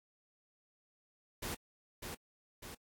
pink noise with echo, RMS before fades -40 dBFS, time 1.42-1.55 s, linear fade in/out 10 ms, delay 600 ms, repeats 2, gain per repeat -4 dB, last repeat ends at 2.75 s, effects AAC 64 kbps

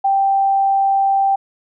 sine tone, 784 Hz, G5, in tune, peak -12 dBFS, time 0.04-1.36 s, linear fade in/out 10 ms, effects none

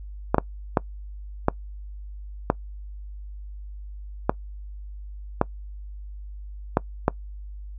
clicks, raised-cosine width 1 ms, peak -3 dBFS, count 9, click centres 0.345 / 0.383 / 0.772 / 1.484 / 2.501 / 4.295 / 5.414 / 6.771 / 7.081 s, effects noise-tail reverb RT60 0.1 s tail -22 dB re dry + added 50 Hz sine -35 dBFS peak until 7.78 s

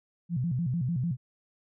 sine tone with vibrato, 146.83 Hz, D3, in tune, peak -26 dBFS, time 0.29-1.17 s, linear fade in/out 50 ms, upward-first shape square, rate 6.7 Hz, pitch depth 270 cents each way, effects none

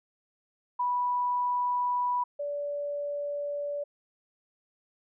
sine tone pair in turn, 983 / 577.9 Hz, B5 / D5, -8 / -28 cents, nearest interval major sixth, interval 920 cents, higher first, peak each -25 / -30 dBFS, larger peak first, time 0.79-2.24 / 2.39-3.84 s, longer neither, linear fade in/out 10 ms, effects none

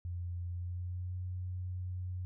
sine tone with pitch glide, 87.8 to 90.95 Hz, F2 to F#2, +10 to -29 cents, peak -36 dBFS, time 0.05-2.25 s, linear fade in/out 0 ms, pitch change +61 cents, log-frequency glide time 0.49-1.18 s, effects none

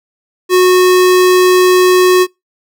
square tone, 365.9 Hz, F#4, 19 cents flat, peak -6 dBFS, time 0.49-2.27 s, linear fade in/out 50 ms, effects noise-tail reverb RT60 0.2 s tail -26 dB re dry

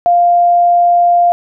sine tone, 698.5 Hz, F5, in tune, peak -6 dBFS, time 0.06-1.32 s, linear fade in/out 0 ms, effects none

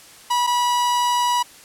45% pulse tone pair in turn, 974 / 974 Hz, B5 / B5, -24 / -24 cents, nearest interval unison, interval 0 cents, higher neither, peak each -17 dBFS, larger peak neither, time 0.3-0.47 / 0.47-1.43 s, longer second, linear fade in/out 10 ms, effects white hiss -45 dBFS RMS until 1.64 s + low-pass 11000 Hz 12 dB/octave

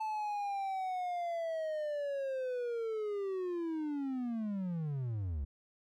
triangle linear sweep, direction down, 877 to 64.6 Hz, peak -32 dBFS, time 0-5.45 s, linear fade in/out 10 ms, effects none

